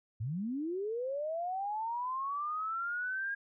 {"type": "linear sweep", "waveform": "sine", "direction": "up", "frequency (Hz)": [98, 1632], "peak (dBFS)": -33, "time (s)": [0.2, 3.35], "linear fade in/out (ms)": 10, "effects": []}